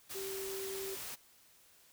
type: tone in noise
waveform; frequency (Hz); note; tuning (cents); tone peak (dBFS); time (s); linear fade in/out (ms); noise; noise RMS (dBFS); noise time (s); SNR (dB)
sine; 387.8; G4; -19; -40; 0.14-0.96; 20; white; -44; 0.09-1.16; +1
effects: white hiss -64 dBFS RMS until 1.92 s